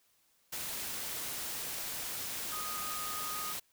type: tone in noise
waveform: sine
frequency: 1242 Hz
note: D#6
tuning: 3 cents flat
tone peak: -40 dBFS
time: 2.52-3.53 s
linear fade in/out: 10 ms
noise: white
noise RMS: -39 dBFS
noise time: 0.52-3.6 s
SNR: -4 dB
effects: white hiss -71 dBFS RMS until 3.72 s